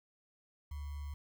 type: tone with sample-and-hold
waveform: sine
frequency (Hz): 72.3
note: D2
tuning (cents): -27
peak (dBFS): -39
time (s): 0.71-1.14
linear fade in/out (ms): 5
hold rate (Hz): 1050
effects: none